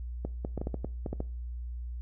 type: clicks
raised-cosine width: 2 ms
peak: -20 dBFS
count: 10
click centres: 0.25 / 0.449 / 0.577 / 0.615 / 0.671 / 0.743 / 0.846 / 1.062 / 1.13 / 1.204 s
effects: noise-tail reverb RT60 0.4 s tail -21 dB re dry + added 60 Hz sine -35 dBFS peak until 2.01 s